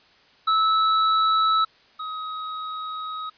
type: tone pair in turn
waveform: square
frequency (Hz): 1305 / 1265.7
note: E6 / D#6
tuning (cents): -18 / +29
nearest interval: minor second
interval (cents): 53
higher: first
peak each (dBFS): -18 / -30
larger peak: first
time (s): 0.47-1.65 / 1.99-3.3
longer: second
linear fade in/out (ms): 10
effects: white hiss -56 dBFS RMS until 3.37 s + resampled to 11025 Hz